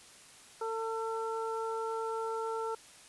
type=harmonic tone; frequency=449.1 Hz; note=A4; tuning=35 cents sharp; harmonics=1 / 2 / 3; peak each=-35 / -38 / -40 dBFS; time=0.61-2.75 s; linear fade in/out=5 ms; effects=white hiss -55 dBFS RMS until 3.08 s + resampled to 24000 Hz